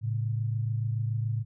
sine tone pair together, 110.6 / 137.64 Hz, A2 / C#3, +9 / -12 cents, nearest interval major third, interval 379 cents, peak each -27 / -34 dBFS, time 0.01-1.45 s, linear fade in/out 50 ms, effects none

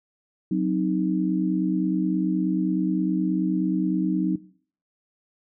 sine chord, C diminished, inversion second, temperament equal, 185 / 261.6 / 311.1 Hz, Gb3 / C4 / Eb4, 0 / 0 / 0 cents, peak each -23 / -28 / -25 dBFS, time 0.51-4.36 s, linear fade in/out 5 ms, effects noise-tail reverb RT60 0.5 s tail -19 dB re dry

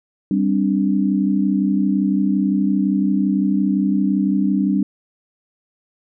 sine chord, G suspended fourth, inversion none, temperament equal, 196 / 261.6 / 293.7 Hz, G3 / C4 / D4, 0 / 0 / 0 cents, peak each -17 / -22 / -20 dBFS, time 0.31-4.83 s, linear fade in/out 2 ms, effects none

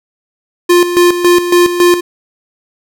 square tone with tremolo, 351.3 Hz, F4, 10 cents sharp, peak -5 dBFS, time 0.69-2.01 s, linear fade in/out 10 ms, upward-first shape square, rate 3.6 Hz, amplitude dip 65%, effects none

